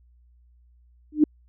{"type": "tone with exponential growth", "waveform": "sine", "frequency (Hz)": 302.3, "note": "D#4", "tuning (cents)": -50, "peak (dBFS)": -9, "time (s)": [1.12, 1.24], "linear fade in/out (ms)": 5, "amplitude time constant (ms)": 26, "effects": ["added 60 Hz sine -54 dBFS peak until 1.48 s"]}